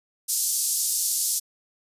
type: band-pass noise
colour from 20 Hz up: white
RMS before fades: -25 dBFS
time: 0.28-1.4 s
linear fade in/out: 20 ms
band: 5200 to 12000 Hz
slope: 24 dB/octave
effects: resampled to 32000 Hz